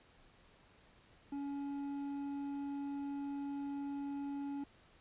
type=tone with hard clipping; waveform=sine; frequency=281.6 Hz; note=C#4; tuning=27 cents sharp; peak=-40 dBFS; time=1.32-4.64 s; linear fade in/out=5 ms; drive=6 dB; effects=pink hiss -65 dBFS RMS until 5 s + resampled to 8000 Hz